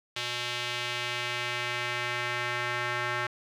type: tone with band-pass filter sweep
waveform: square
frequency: 121.5 Hz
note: B2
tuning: 28 cents flat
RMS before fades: -32 dBFS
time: 0.16-3.27 s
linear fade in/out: 5 ms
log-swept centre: 3300 to 1700 Hz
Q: 1.6
effects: none